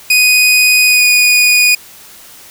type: tone with pitch glide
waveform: sawtooth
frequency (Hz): 2489 to 2466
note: D#7 to D#7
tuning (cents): 0 to -16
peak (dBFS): -3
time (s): 0.1-1.75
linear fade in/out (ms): 5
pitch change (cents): -16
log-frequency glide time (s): 0.86-1.04
effects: white hiss -37 dBFS RMS until 2.5 s